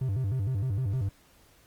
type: tone with vibrato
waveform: triangle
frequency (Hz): 113.2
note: A2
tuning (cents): +50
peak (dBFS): -24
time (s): 0.01-1.09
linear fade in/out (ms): 5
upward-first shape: square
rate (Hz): 6.5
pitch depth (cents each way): 250
effects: pink hiss -60 dBFS RMS until 1.66 s + Opus 32 kbps